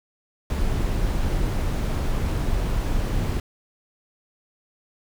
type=noise; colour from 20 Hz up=brown; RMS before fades=-23 dBFS; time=0.5-3.4 s; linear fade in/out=2 ms; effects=none